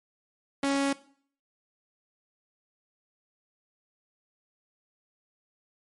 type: tone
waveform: sawtooth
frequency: 277.2 Hz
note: C#4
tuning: in tune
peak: -20 dBFS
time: 0.63-0.93 s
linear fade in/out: 5 ms
effects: noise-tail reverb RT60 0.5 s tail -17 dB re dry + MP3 48 kbps